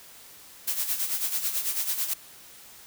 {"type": "noise with tremolo", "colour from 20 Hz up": "blue", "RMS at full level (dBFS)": -26, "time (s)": [0.67, 2.14], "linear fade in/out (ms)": 10, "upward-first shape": "sine", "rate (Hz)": 9.1, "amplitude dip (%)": 65, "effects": ["white hiss -49 dBFS RMS until 2.86 s"]}